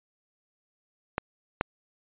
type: clicks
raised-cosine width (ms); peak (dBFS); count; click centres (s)
0.5; -11 / -9; 2; 1.181 / 1.611
effects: resampled to 8000 Hz